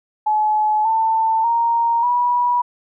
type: tone with pitch steps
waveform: sine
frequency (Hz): 854 / 891.8 / 931.3 / 972.5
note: G#5 / A5 / A#5 / B5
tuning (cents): +48 / +23 / -2 / -27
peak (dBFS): -14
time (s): 0.26-2.62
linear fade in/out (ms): 10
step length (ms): 590
effects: none